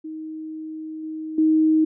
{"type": "tone with level steps", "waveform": "sine", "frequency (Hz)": 314.3, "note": "D#4", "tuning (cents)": 18, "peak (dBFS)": [-30, -28, -14], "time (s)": [0.04, 1.85], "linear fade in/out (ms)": 10, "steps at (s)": [1.03, 1.38], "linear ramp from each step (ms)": 5, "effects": []}